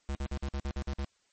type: tone bursts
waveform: square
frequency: 69.3 Hz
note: C#2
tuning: in tune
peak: -32 dBFS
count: 9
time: 0.09-1.046 s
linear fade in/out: 0 ms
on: 60 ms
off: 52 ms
effects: white hiss -71 dBFS RMS until 1.32 s + MP3 32 kbps